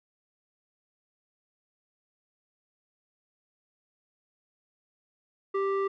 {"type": "tone with low-pass filter", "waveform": "square", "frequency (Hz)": 392, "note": "G4", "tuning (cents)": 0, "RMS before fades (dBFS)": -28, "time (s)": [5.54, 5.88], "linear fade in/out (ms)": 10, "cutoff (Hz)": 1400, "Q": 1.5, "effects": []}